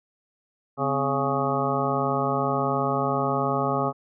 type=harmonic tone with a mistuned harmonic; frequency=138.59 Hz; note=C#3; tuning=in tune; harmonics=1 / 2 / 3 / 4 / 5 / 6 / 8 / 9; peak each=-30 / -30 / -30 / -30 / -30 / -30 / -30 / -30 dBFS; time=0.77-3.93 s; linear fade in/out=50 ms; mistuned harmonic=2; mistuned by=-110 cents; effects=none